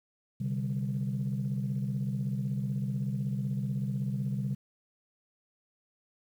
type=chord; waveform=sine; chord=C suspended second; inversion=none; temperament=equal; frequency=130.81 / 146.83 / 196 Hz; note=C3 / D3 / G3; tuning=0 / 0 / 0 cents; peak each=-31 / -35 / -33 dBFS; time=0.4-4.55 s; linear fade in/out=10 ms; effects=tanh soft clip ceiling -23 dBFS + 10-bit